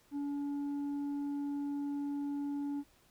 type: tone with tanh clipping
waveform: sine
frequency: 285.5 Hz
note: D4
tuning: 49 cents flat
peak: -35 dBFS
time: 0.11-2.84 s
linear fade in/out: 50 ms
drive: 4 dB
effects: pink hiss -67 dBFS RMS until 3.1 s